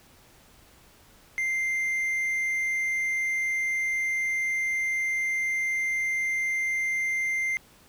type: tone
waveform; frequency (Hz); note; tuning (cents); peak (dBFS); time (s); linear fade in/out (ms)
triangle; 2092; C7; -1; -23; 1.38-7.57; 0
effects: pink hiss -56 dBFS RMS until 7.88 s